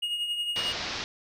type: tone with tremolo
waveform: triangle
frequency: 2868 Hz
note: F7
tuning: 45 cents sharp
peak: -24 dBFS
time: 0.02-0.73 s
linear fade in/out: 10 ms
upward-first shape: triangle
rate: 11 Hz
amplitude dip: 55%
type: low-pass noise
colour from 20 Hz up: white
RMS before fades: -34 dBFS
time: 0.56-1.04 s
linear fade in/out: 0 ms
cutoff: 5500 Hz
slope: 48 dB/octave
effects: none